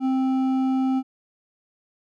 triangle tone with hard clipping, 262.5 Hz, C4, 6 cents sharp, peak -21 dBFS, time 0-1.03 s, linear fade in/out 50 ms, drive 11 dB, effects none

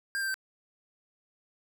square tone with pitch steps, 1601 / 1576.2 / 1551.8 Hz, G6 / G6 / G6, +36 / +9 / -18 cents, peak -30 dBFS, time 0.15-0.342 s, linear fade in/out 0 ms, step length 64 ms, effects none

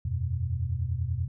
sine chord, E suspended second, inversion none, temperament just, 82.41 / 92.71 / 123.61 Hz, E2 / F#2 / B2, 0 / +4 / +2 cents, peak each -31 / -31 / -31 dBFS, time 0.05-1.28 s, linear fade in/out 5 ms, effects none

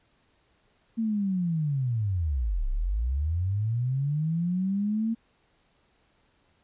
sine linear two-way sweep, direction down then up, 230 to 30.22 to 230 Hz, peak -24 dBFS, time 0.97-5.15 s, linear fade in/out 20 ms, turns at 2.68 s, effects pink hiss -67 dBFS RMS until 6.63 s + resampled to 8000 Hz

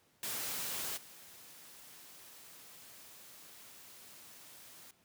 white noise with level steps, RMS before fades -39 / -55 dBFS, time 0.23-4.91 s, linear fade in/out 2 ms, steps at 0.96 s, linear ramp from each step 20 ms, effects pink hiss -70 dBFS RMS until 5.04 s + high-pass 100 Hz 12 dB/octave

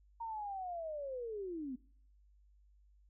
sine linear sweep, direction down, 932.3 to 242.8 Hz, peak -39 dBFS, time 0.2-1.76 s, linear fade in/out 10 ms, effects noise-tail reverb RT60 0.6 s tail -24 dB re dry + added 50 Hz sine -63 dBFS peak until 3.09 s

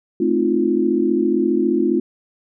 sine chord, F dominant seventh, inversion first, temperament just, 218.3 / 261.9 / 314.3 / 349.2 Hz, A3 / C4 / Eb4 / F4, -13 / +2 / +18 / 0 cents, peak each -22 / -21 / -21 / -18 dBFS, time 0.2-2 s, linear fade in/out 5 ms, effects none

